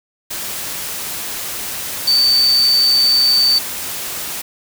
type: tone in noise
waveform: sine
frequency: 4566 Hz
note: D8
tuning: 50 cents flat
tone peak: -10 dBFS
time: 2.07-3.59 s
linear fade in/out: 10 ms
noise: white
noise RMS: -25 dBFS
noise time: 0.3-4.42 s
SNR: +12 dB
effects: none